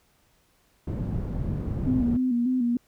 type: low-pass noise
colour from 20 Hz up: white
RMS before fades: -29 dBFS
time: 0.87-2.17 s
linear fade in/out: 5 ms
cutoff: 160 Hz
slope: 12 dB/octave
type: tone with vibrato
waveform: sine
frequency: 246.9 Hz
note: B3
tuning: in tune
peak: -21 dBFS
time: 1.87-2.77 s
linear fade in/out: 2 ms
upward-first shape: square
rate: 3.4 Hz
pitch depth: 60 cents each way
effects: pink hiss -65 dBFS RMS until 2.87 s